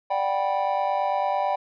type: chord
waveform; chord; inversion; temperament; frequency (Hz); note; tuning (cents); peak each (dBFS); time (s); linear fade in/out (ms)
triangle; G major seventh; second; just; 588 / 735 / 784 / 980; D5 / F#5 / G5 / B5; +2 / -12 / 0 / -14; -26 / -28 / -23 / -27; 0.1-1.56; 10
effects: resampled to 11025 Hz